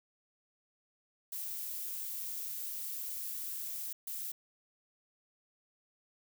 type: noise bursts at uneven times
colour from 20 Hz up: violet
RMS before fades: -40 dBFS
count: 2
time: 1.32-3.93 / 4.07-4.32 s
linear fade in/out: 5 ms
effects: none